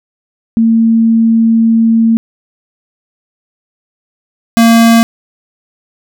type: tone pair in turn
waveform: sine / square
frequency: 226.7 / 229.5 Hz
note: A#3 / A#3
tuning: -48 / -27 cents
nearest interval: unison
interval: 21 cents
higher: second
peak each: -5 / -4 dBFS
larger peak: second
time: 0.57-2.17 / 4.57-5.03 s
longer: first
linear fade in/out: 0 ms
effects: none